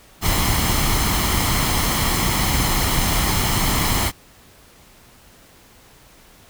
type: noise with comb filter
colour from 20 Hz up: pink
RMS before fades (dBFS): -19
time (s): 0.21-4.12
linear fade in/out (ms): 50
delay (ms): 0.96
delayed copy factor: +0.5
effects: pink hiss -49 dBFS RMS until 6.49 s